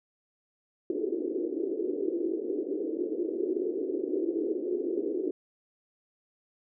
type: band-pass noise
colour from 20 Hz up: pink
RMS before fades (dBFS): -31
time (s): 0.9-5.31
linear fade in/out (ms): 2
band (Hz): 320 to 420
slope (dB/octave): 48
effects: none